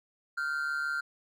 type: tone pair together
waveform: triangle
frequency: 1396.9 / 1542.9 Hz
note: F6 / G6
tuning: 0 / -28 cents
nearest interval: major second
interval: 172 cents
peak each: -29 / -34 dBFS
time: 0.37-1.01 s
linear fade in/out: 10 ms
effects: none